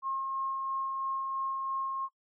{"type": "tone with tremolo", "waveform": "sine", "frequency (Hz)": 1074, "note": "C6", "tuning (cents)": 45, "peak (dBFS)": -30, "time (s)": [0.02, 2.09], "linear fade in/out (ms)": 50, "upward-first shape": "sine", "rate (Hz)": 3, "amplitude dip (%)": 25, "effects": ["noise-tail reverb RT60 0.1 s tail -20 dB re dry"]}